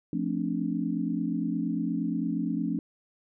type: chord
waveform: sine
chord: D minor seventh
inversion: first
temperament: equal with one note detuned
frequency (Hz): 174.61 / 220 / 265.1 / 293.7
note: F3 / A3 / C4 / D4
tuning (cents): 0 / 0 / +23 / 0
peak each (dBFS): -32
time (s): 0.13-2.79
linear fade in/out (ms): 2
effects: none